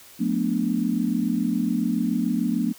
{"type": "chord", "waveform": "sine", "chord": "B minor seventh", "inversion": "second", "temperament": "equal with one note detuned", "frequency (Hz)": [180.46, 220, 246.9, 293.7], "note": ["F#3", "A3", "B3", "D4"], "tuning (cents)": [-43, 0, 0, 0], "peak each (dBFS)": [-28, -25, -25, -28], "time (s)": [0.19, 2.73], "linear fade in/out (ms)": 20, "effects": ["white hiss -48 dBFS RMS until 2.78 s"]}